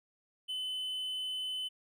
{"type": "tone", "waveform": "triangle", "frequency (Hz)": 3028, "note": "F#7", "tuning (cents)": 39, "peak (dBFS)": -33, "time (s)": [0.48, 1.69], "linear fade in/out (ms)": 20, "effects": []}